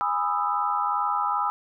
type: chord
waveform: sine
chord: E major seventh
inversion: first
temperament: just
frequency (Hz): 824.1 / 988.9 / 1236.1 / 1318.5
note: G#5 / B5 / D#6 / E6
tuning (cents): -14 / +2 / -12 / 0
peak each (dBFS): -28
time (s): 0.01-1.5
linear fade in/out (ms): 0
effects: none